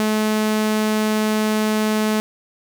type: tone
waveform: sawtooth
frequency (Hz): 215.3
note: A3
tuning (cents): -37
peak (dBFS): -13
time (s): 0-2.2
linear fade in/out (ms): 0
effects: none